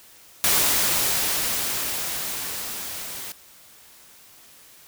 white noise with level ramp, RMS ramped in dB -19 to -35 dBFS, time 0.44-3.32 s, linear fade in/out 0 ms, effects white hiss -50 dBFS RMS until 4.87 s

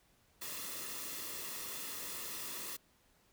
white noise with comb filter, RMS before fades -43 dBFS, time 0.41-2.77 s, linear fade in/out 10 ms, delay 1.3 ms, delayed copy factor -0.55, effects pink hiss -70 dBFS RMS until 3.32 s

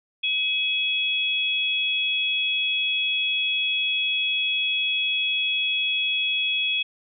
sine tone pair together, 2548 / 3348 Hz, D#7 / G#7, +41 / +13 cents, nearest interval perfect fourth, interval 472 cents, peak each -24 dBFS, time 0.23-6.83 s, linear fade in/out 10 ms, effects none

